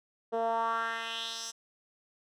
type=tone with band-pass filter sweep; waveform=10% pulse; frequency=227.9 Hz; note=A#3; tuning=39 cents flat; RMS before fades=-33 dBFS; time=0.32-1.52 s; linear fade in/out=20 ms; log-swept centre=510 to 6500 Hz; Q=2.9; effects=none